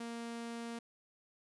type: tone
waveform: sawtooth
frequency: 233.1 Hz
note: A#3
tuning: in tune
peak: -37 dBFS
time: 0-0.79 s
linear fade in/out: 5 ms
effects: resampled to 24000 Hz